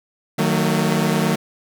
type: chord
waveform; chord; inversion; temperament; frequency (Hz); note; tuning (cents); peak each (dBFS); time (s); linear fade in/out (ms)
sawtooth; D# diminished; none; equal with one note detuned; 155.56 / 185 / 225.5; D#3 / F#3 / A3; 0 / 0 / +43; -17; 0.38-1.36; 10
effects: none